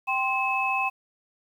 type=tone cluster; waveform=sine; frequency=781 / 1046 / 2587 Hz; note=G5 / C6 / E7; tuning=-7 / -1 / -33 cents; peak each=-28 / -28 / -26 dBFS; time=0.07-0.9 s; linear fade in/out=20 ms; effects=9-bit